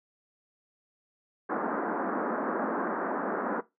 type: band-pass noise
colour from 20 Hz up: pink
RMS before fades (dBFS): -31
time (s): 1.49-3.61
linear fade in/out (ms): 10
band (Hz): 210 to 1600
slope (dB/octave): 48
effects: noise-tail reverb RT60 0.2 s tail -18 dB re dry